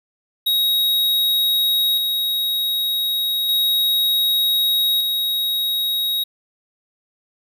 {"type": "tone with tremolo", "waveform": "square", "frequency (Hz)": 3792, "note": "A#7", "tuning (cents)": 29, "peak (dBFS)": -16, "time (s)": [0.46, 6.24], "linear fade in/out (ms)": 10, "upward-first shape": "square", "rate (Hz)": 0.33, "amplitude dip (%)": 30, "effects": []}